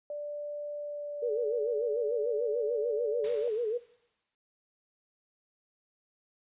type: tone with pitch glide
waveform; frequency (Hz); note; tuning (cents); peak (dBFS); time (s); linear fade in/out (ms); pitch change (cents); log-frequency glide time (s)
sine; 587.3 to 579.9; D5 to D5; 0 to -22; -34; 0.1-3.48; 2; -22; 0.76-1.56
type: tone with vibrato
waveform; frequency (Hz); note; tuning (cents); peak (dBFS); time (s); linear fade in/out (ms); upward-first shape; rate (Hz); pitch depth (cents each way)
sine; 453; A#4; -50; -28; 1.22-3.78; 10; sine; 6.8; 130
type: noise with exponential decay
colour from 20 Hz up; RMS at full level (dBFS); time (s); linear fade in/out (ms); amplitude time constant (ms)
white; -43; 3.24-4.35; 0; 240
effects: noise-tail reverb RT60 0.5 s tail -17 dB re dry + resampled to 8000 Hz